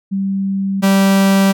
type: tone pair in turn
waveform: sine / 45% pulse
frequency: 194.8 / 194.8 Hz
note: G3 / G3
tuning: -11 / -11 cents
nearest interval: unison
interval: 0 cents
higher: neither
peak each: -15 / -9 dBFS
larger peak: second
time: 0.11-0.82 / 0.82-1.53 s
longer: neither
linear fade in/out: 20 ms
effects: none